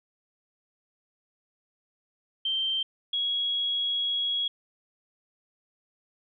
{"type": "tone pair in turn", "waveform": "sine", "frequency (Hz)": [3136, 3322], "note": ["G7", "G#7"], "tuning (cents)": [0, 0], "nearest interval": "minor second", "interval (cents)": 100, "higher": "second", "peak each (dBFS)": -25, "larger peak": "neither", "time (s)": [[2.45, 2.83], [3.13, 4.48]], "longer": "second", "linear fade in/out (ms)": 5, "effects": []}